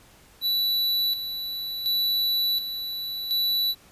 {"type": "tone with tremolo", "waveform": "square", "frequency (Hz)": 3951, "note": "B7", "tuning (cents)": 0, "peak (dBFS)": -22, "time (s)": [0.41, 3.75], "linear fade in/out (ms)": 50, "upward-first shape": "square", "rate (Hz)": 0.69, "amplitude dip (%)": 60, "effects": ["pink hiss -54 dBFS RMS until 3.91 s", "resampled to 32000 Hz"]}